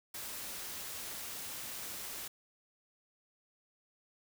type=noise; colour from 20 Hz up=white; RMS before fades=-43 dBFS; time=0.14-2.28 s; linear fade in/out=5 ms; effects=none